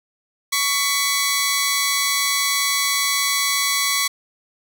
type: tone pair together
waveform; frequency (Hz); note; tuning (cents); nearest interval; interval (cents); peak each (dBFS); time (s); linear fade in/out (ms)
10% pulse; 1120.6 / 2000; C#6 / B6; +18 / +21; minor seventh; 1003; -12; 0.52-4.08; 10
effects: none

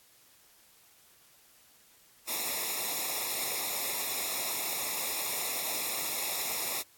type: noise with comb filter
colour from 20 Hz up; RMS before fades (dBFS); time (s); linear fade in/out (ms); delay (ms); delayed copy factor
white; -33; 2.27-6.83; 20; 0.65; -0.85
effects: white hiss -61 dBFS RMS until 6.97 s + AAC 64 kbps

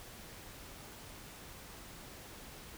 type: silence
effects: pink hiss -51 dBFS RMS until 2.77 s

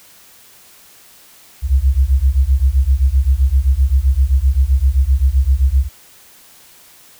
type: beating tone pair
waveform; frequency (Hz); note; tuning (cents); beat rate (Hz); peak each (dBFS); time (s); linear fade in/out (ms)
sine; 63 / 70.7; B1 / C#2; +35 / +35; 7.7; -13; 1.62-5.89; 50
effects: white hiss -45 dBFS RMS until 7.19 s

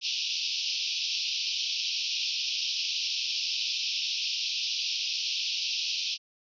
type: band-pass noise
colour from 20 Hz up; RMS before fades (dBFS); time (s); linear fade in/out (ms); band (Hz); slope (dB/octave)
white; -31; 0.01-6.18; 50; 2500 to 5700; 96
effects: none

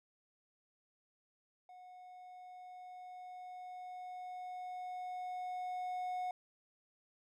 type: tone with level ramp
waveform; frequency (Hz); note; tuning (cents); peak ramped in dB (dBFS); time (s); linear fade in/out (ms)
triangle; 730; F#5; -24; -51 to -34; 1.69-6.31; 2
effects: none

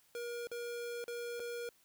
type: tone with dropouts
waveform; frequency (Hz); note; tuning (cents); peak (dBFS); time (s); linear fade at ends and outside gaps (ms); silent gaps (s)
square; 475.8; A#4; +35; -40; 0.15-1.69; 1; 0.471-0.515 / 1.041-1.08 / 1.396-1.401
effects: white hiss -69 dBFS RMS until 1.84 s

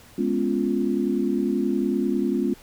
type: chord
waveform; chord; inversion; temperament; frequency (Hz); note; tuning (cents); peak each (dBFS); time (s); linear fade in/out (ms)
sine; C# dominant seventh; second; equal; 207.7 / 246.9 / 277.2 / 349.2; G#3 / B3 / C#4 / E#4; 0 / 0 / 0 / 0; -26; 0.18-2.54; 5
effects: pink hiss -50 dBFS RMS until 2.62 s

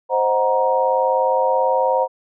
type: chord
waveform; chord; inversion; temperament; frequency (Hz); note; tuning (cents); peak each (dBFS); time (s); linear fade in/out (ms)
sine; C half-diminished seventh; none; equal with one note detuned; 523.3 / 622.3 / 740 / 941; C5 / Eb5 / Gb5 / Bb5; 0 / 0 / 0 / +16; -18 / -24 / -23 / -19; 0.09-2.08; 50
effects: none

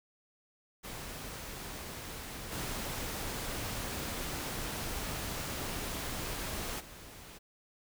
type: noise with level steps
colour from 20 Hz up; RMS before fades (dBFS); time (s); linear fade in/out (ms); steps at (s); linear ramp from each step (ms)
pink; -43 / -38 / -50; 0.83-7.39; 20; 2.51 / 6.79; 20
effects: none

